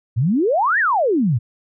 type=exponential two-way sweep; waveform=sine; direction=up then down; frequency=103.83 to 1921 to 103.83 Hz; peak=-14 dBFS; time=0.16-1.39 s; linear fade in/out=20 ms; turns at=0.79 s; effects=none